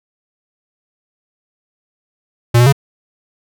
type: tone with pitch steps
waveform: square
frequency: 118.9 / 122.3 / 138.8 Hz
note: A#2 / B2 / C#3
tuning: +35 / -16 / +3 cents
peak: -7 dBFS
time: 2.54-2.726 s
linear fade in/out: 10 ms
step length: 62 ms
effects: none